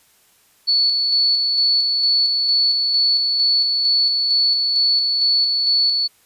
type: tone with tremolo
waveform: sine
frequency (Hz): 4435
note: C#8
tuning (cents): 0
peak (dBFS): -13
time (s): 0.67-6.08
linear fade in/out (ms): 20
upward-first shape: square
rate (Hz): 2.2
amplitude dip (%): 30
effects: white hiss -56 dBFS RMS until 6.25 s + resampled to 32000 Hz